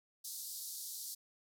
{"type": "band-pass noise", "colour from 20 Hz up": "white", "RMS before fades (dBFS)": -45, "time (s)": [0.24, 1.15], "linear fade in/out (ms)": 10, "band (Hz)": [4000, 15000], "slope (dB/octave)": 48, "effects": []}